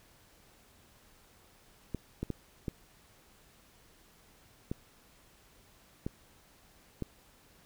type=clicks; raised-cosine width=3 ms; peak=-21 dBFS; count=7; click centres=1.947 / 2.23 / 2.303 / 2.682 / 4.715 / 6.065 / 7.023 s; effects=pink hiss -62 dBFS RMS until 7.65 s